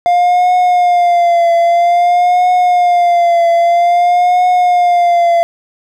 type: tone with vibrato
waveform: triangle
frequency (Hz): 702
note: F5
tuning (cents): +9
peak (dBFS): -5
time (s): 0.06-5.43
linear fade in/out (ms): 0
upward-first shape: triangle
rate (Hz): 0.51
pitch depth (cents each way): 59
effects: none